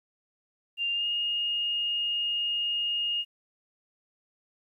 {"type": "tone with pitch glide", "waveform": "sine", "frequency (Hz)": [2794, 2848], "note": ["F7", "F7"], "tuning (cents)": [0, 33], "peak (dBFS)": -26, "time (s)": [0.77, 3.25], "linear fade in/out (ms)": 50, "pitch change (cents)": 33, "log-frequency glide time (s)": [0.93, 1.06], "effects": ["11-bit"]}